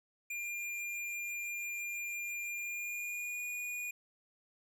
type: tone with pitch glide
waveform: square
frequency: 2401 to 2449 Hz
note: D7 to D#7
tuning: +38 to -28 cents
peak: -38 dBFS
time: 0.3-3.91 s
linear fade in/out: 5 ms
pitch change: +34 cents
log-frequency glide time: 2.55-3.45 s
effects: none